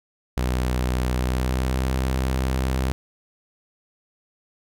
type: tone with pitch glide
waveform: sawtooth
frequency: 62.6 to 64.88 Hz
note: B1 to C2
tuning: +24 to -14 cents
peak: -17 dBFS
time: 0.37-2.92 s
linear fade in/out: 0 ms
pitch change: +62 cents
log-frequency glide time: 1.16-1.87 s
effects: none